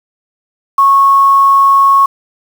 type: tone with quantisation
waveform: sine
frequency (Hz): 1100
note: C#6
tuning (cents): -14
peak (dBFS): -4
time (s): 0.78-2.06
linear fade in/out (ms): 5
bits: 5
effects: none